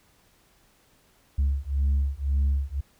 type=beating tone pair; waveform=sine; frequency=68.5 / 70.4 Hz; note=C#2 / C#2; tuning=-20 / +27 cents; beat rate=1.9 Hz; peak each=-23 dBFS; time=1.38-2.81 s; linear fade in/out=10 ms; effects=tanh soft clip ceiling -18 dBFS + pink hiss -62 dBFS RMS until 2.99 s